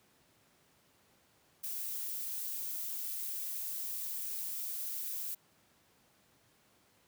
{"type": "noise", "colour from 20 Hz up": "violet", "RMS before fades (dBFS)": -39, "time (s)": [1.63, 5.35], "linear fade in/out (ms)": 10, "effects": ["pink hiss -68 dBFS RMS until 7.07 s", "high-pass 100 Hz 12 dB/octave"]}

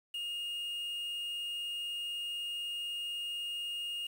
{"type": "tone with quantisation", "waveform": "triangle", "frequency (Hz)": 2844, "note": "F7", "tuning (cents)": 31, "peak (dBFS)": -34, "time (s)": [0.14, 4.07], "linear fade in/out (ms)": 5, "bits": 9, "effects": []}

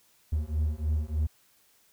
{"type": "beating tone pair", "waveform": "triangle", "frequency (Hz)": [75, 78.3], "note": ["D2", "D#2"], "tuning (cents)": [37, 11], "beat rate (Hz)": 3.3, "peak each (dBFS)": -27, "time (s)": [0.32, 1.27], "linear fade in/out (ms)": 10, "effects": ["white hiss -64 dBFS RMS until 1.92 s"]}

